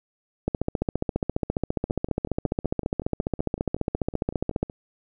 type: two click trains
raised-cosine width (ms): 2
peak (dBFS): -10 / -22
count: 62 / 16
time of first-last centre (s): 0.48-4.63 / 1.9-4.699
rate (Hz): 14.7 / 5.36
effects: none